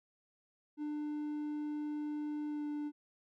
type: tone with pitch glide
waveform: triangle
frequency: 298.4 to 295.7 Hz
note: D4 to D4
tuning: +28 to +12 cents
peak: -34 dBFS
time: 0.77-2.92 s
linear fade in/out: 50 ms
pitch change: -16 cents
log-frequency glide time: 2.48-2.65 s
effects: none